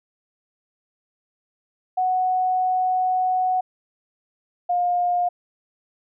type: tone pair in turn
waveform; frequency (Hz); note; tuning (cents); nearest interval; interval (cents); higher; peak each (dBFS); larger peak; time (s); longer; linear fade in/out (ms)
sine; 740 / 710.2; F#5 / F5; 0 / +29; minor second; 71; first; -18; neither; 1.97-3.61 / 4.69-5.29; first; 10
effects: none